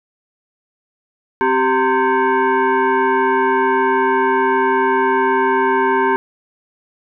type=tone with frequency modulation; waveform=sine; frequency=261.6 Hz; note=C4; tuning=in tune; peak=-12 dBFS; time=1.41-6.16 s; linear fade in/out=0 ms; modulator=651 Hz; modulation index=1.9; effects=none